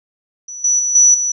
sine tone with level steps, 5920 Hz, F#8, in tune, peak -27 / -11 / -15 / -6 / -15 dBFS, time 0.48-1.32 s, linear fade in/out 5 ms, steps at 0.64 / 0.79 / 0.95 / 1.14 s, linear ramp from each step 5 ms, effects none

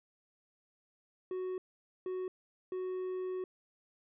triangle tone bursts at uneven times, 370 Hz, F#4, in tune, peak -33 dBFS, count 3, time 1.31-1.58 / 2.06-2.28 / 2.72-3.44 s, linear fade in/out 2 ms, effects resampled to 8000 Hz

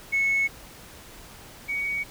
sine tone pair in turn, 2200 / 2246 Hz, C#7 / C#7, -14 / +22 cents, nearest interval unison, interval 36 cents, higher second, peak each -19 / -25 dBFS, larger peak first, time 0.12-0.48 / 1.68-2.04 s, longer neither, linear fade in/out 20 ms, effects tanh soft clip ceiling -17 dBFS + pink hiss -46 dBFS RMS until 2.1 s

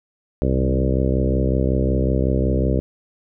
harmonic tone with a mistuned harmonic, 65.41 Hz, C2, in tune, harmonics 1 / 2 / 3 / 4 / 5 / 6 / 7 / 8 / 9, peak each -20 / -23 / -25 / -26 / -27 / -28 / -28 / -29 / -30 dBFS, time 0.42-2.8 s, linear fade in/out 0 ms, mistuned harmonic 2, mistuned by -22 cents, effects none

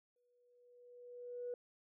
sine tone with exponential growth, 488 Hz, B4, 21 cents flat, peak -38 dBFS, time 0.16-1.54 s, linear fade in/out 2 ms, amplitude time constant 300 ms, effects tanh soft clip ceiling -34 dBFS

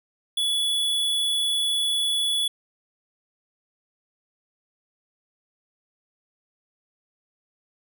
square tone, 3414 Hz, G#7, 47 cents sharp, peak -22 dBFS, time 0.37-2.48 s, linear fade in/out 5 ms, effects none

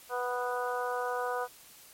harmonic tone, 246.9 Hz, B3, in tune, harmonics 2 / 3 / 4 / 5 / 6, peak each -34 / -36 / -37 / -38 / -39 dBFS, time 0.09-1.48 s, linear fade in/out 50 ms, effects white hiss -54 dBFS RMS until 1.93 s + MP3 64 kbps

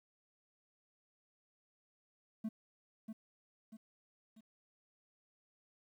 triangle tone with echo, 220 Hz, A3, in tune, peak -33 dBFS, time 2.44-2.49 s, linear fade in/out 10 ms, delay 640 ms, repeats 3, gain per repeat -7 dB, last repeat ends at 4.41 s, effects tanh soft clip ceiling -29 dBFS + 12-bit

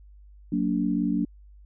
sine chord, Gb augmented, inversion none, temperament just, 185 / 231.2 / 289.1 Hz, Gb3 / Bb3 / D4, 0 / -14 / -27 cents, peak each -27 / -27 / -26 dBFS, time 0.52-1.25 s, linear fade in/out 5 ms, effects added 50 Hz sine -47 dBFS peak until 1.65 s

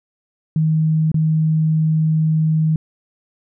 sine tone with dropouts, 157.6 Hz, D#3, 23 cents sharp, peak -13 dBFS, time 0.56-2.76 s, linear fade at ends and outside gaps 2 ms, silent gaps 1.117-1.143 s, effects none

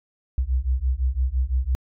sine beating tone pair, 61.4 / 67.3 Hz, B1 / C2, -9 / +49 cents, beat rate 5.9 Hz, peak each -22 dBFS, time 0.38-1.75 s, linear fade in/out 0 ms, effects tanh soft clip ceiling -13 dBFS

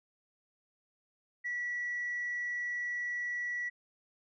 sine tone, 1944 Hz, B6, 28 cents flat, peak -32 dBFS, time 1.44-3.7 s, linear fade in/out 20 ms, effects tanh soft clip ceiling -29 dBFS

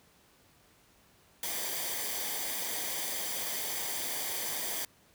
white noise with comb filter, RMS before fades -35 dBFS, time 1.43-4.85 s, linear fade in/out 2 ms, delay 0.74 ms, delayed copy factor -0.6, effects pink hiss -63 dBFS RMS until 5.14 s + high-pass 60 Hz 12 dB/octave

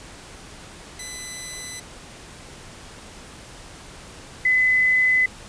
5% pulse / sine tone pair in turn, 2006 / 2017 Hz, B6 / B6, +26 / +36 cents, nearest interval unison, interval 10 cents, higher second, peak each -21 / -15 dBFS, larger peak second, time 0.99-1.8 / 4.45-5.26 s, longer neither, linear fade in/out 5 ms, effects pink hiss -42 dBFS RMS until 5.48 s + resampled to 22050 Hz

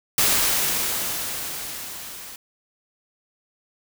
white noise with level ramp, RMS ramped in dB -18 to -39 dBFS, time 0.18-2.36 s, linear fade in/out 2 ms, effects none

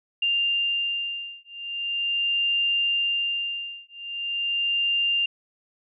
sine beating tone pair, 2794 / 2794.41 Hz, F7 / F7, 0 / 0 cents, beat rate 0.41 Hz, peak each -26 dBFS, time 0.22-5.26 s, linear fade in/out 5 ms, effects none

